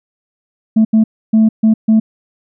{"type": "tone bursts at uneven times", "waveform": "sine", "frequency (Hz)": 220, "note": "A3", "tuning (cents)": 0, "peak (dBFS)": -4, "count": 5, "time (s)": [[0.76, 0.85], [0.93, 1.04], [1.33, 1.49], [1.63, 1.74], [1.88, 2]], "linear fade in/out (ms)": 10, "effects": ["tanh soft clip ceiling -4 dBFS"]}